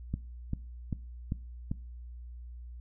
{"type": "click train", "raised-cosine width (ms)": 5, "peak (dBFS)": -19, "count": 5, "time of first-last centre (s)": [0.14, 1.715], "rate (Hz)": 2.54, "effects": ["noise-tail reverb RT60 0.4 s tail -21 dB re dry", "added 60 Hz sine -42 dBFS peak until 2.8 s"]}